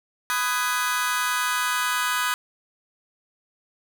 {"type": "chord", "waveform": "sawtooth", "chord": "G# minor seventh", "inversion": "first", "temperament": "just", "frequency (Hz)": [996.7, 1245.9, 1495.1, 1661.2], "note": ["B5", "D#6", "F#6", "G#6"], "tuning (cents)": [16, 2, 18, 0], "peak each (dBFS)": [-24, -23, -24, -26], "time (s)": [0.3, 2.34], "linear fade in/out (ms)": 0, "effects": []}